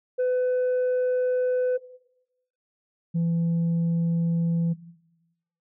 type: tone pair in turn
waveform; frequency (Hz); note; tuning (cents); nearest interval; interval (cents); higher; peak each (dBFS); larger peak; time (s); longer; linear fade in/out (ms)
sine; 503 / 167.86; B4 / E3; +32 / +32; octave + perfect fifth; 1900; first; -18 / -19; first; 0.18-1.78 / 3.14-4.74; neither; 20
effects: noise-tail reverb RT60 0.9 s tail -18 dB re dry + tanh soft clip ceiling -20 dBFS